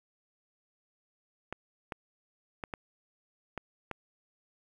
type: clicks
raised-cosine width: 0.5 ms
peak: -21 dBFS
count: 6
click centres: 1.526 / 1.922 / 2.638 / 2.738 / 3.577 / 3.913 s
effects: 9-bit